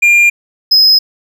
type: tone pair in turn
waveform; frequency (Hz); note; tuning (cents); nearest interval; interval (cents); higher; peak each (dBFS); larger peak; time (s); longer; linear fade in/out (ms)
triangle; 2400 / 5085; D7 / D#8; +37 / +37; octave + minor second; 1300; second; -3; neither; 0.02-0.3 / 0.71-0.99; neither; 10
effects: none